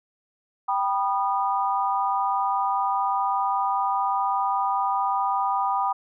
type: chord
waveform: sine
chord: G augmented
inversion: none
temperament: just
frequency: 784 / 980 / 1225 Hz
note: G5 / B5 / D#6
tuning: 0 / -14 / -27 cents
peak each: -25 / -25 / -27 dBFS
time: 0.68-5.93 s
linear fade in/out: 10 ms
effects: none